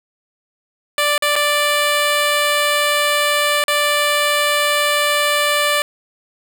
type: tone with dropouts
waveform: 10% pulse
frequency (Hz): 587.3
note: D5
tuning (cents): 0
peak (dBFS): -6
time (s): 0.98-5.82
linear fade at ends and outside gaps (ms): 1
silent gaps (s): 1.179-1.223 / 1.356-1.362 / 3.639-3.681
effects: none